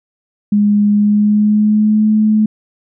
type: tone with pitch glide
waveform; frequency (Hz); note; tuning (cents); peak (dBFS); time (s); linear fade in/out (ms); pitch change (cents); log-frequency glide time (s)
sine; 206.5 to 214.9; G#3 to A3; -10 to -41; -8; 0.52-2.46; 5; +69; 0.91-2.09
effects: none